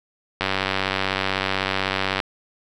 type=click train; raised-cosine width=0.3 ms; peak=-5 dBFS; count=173; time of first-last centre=0.41-2.202 s; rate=96 Hz; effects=none